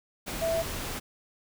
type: tone in noise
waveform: sine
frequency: 659.3 Hz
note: E5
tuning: in tune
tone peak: -25 dBFS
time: 0.41-0.63 s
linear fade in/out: 20 ms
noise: pink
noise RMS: -35 dBFS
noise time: 0.26-1 s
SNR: +7 dB
effects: none